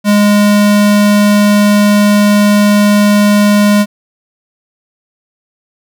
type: tone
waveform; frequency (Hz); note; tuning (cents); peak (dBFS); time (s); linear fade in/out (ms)
square; 206.3; G#3; -11; -6; 0.04-3.86; 50
effects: none